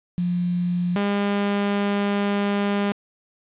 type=tone pair in turn; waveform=sine / sawtooth; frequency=176.8 / 202.2 Hz; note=F3 / G#3; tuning=+22 / -46 cents; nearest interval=major second; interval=232 cents; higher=second; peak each=-20 / -16 dBFS; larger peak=second; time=0.18-0.96 / 0.96-2.92 s; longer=second; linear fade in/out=0 ms; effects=resampled to 8000 Hz + 8-bit